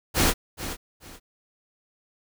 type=noise with echo; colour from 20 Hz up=pink; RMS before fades=-20 dBFS; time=0.14-0.34 s; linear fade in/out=50 ms; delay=430 ms; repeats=2; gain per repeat=-12 dB; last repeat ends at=1.2 s; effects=none